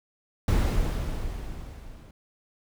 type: noise with level ramp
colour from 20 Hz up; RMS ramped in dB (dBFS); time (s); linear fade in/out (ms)
brown; -20 to -46; 0.48-2.11; 2
effects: none